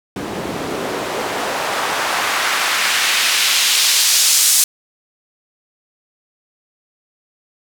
white noise with band-pass filter sweep, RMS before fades -17 dBFS, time 0.16-4.64 s, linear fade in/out 2 ms, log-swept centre 220 to 7500 Hz, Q 0.9, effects none

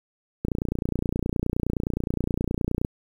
click train, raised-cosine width 3 ms, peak -12 dBFS, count 72, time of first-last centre 0.45-2.849 s, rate 29.6 Hz, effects 8-bit

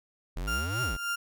square exponential two-way sweep, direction up then down, 39 to 130.81 to 39 Hz, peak -32 dBFS, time 0.36-0.97 s, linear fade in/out 10 ms, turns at 0.82 s
35% pulse tone with tremolo, 1396.9 Hz, F6, in tune, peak -26 dBFS, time 0.47-1.16 s, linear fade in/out 10 ms, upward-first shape triangle, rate 3.5 Hz, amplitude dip 70%
effects none

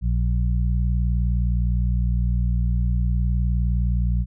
harmonic tone, 59.6 Hz, A#1, 39 cents sharp, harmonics 1 / 2 / 3, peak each -19 / -25 / -29 dBFS, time 0.01-4.26 s, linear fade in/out 50 ms, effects none

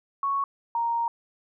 sine tone pair in turn, 1108.7 / 932.3 Hz, C#6 / A#5, 0 / 0 cents, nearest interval minor third, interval 300 cents, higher first, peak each -23 dBFS, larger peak neither, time 0.23-0.44 / 0.75-1.08 s, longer second, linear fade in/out 2 ms, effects none

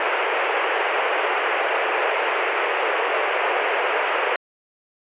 pink band-pass noise, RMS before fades -22 dBFS, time 0-4.36 s, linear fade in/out 2 ms, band 400 to 2800 Hz, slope 48 dB/octave, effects resampled to 8000 Hz

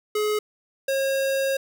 square tone pair in turn, 423.1 / 541.4 Hz, G#4 / C#5, +32 / -41 cents, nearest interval major third, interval 427 cents, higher second, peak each -22 dBFS, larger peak neither, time 0.15-0.39 / 0.88-1.57 s, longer second, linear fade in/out 5 ms, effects none

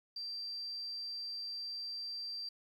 sine tone, 4699 Hz, D8, in tune, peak -39 dBFS, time 0.16-2.49 s, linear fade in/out 5 ms, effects 11-bit

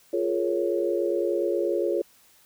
sine chord, Bb minor seventh, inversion second, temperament equal with one note detuned, 349.2 / 418.9 / 466.2 / 554.4 Hz, F4 / Ab4 / Bb4 / Db5, 0 / +15 / 0 / 0 cents, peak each -26 / -28 / -32 / -28 dBFS, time 0.13-2.02 s, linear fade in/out 5 ms, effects white hiss -58 dBFS RMS until 2.45 s

